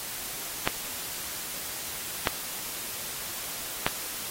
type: clicks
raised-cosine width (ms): 0.3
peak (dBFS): -6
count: 3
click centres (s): 0.675 / 2.272 / 3.865
effects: white hiss -36 dBFS RMS until 4.3 s + AAC 48 kbps